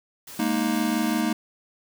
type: noise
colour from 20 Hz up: white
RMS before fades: -41 dBFS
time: 0.27-1.21 s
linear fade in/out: 5 ms
type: chord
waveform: square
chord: Ab suspended second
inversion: none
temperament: just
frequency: 207.7 / 233.6 / 311.5 Hz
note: Ab3 / Bb3 / Eb4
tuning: 0 / +4 / +2 cents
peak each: -29 / -26 / -27 dBFS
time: 0.39-1.33 s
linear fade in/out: 5 ms
effects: none